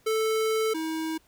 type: tone pair in turn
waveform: square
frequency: 440 / 319.5 Hz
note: A4 / D#4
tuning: 0 / +46 cents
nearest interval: tritone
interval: 554 cents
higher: first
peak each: -24 / -29 dBFS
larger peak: first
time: 0.06-0.74 / 0.74-1.18 s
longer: first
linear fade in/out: 10 ms
effects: pink hiss -63 dBFS RMS until 1.27 s